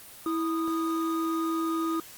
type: tone pair together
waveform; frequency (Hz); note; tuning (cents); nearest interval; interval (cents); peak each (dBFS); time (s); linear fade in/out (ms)
triangle; 327.6 / 1237; E4 / D#6; -11 / -10; octave + major seventh; 2301; -25 / -30; 0.26-2; 2
effects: white hiss -47 dBFS RMS until 2.17 s + Opus 24 kbps